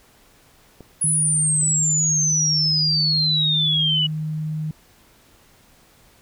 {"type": "clicks", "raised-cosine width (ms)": 2, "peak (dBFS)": [-26, -36, -29, -33, -31], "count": 5, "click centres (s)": [0.807, 1.192, 1.632, 1.978, 2.661]}
{"type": "exponential sweep", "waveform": "sine", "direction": "down", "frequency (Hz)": [10390, 2920], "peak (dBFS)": -17, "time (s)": [1.01, 4.07], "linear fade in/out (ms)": 10}
{"type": "tone with pitch glide", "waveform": "sine", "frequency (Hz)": [154, 155.07], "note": ["D#3", "D#3"], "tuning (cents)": [-17, -6], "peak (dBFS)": -23, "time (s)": [1.04, 4.71], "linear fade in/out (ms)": 2, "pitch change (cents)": 11, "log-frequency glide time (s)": [1.21, 3.21]}
{"effects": ["pink hiss -54 dBFS RMS until 6.21 s"]}